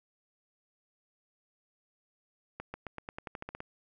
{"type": "accelerating click train", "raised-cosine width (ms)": 0.5, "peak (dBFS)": -24, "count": 12, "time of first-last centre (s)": [2.6, 3.604], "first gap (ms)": 140, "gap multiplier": 0.91, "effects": []}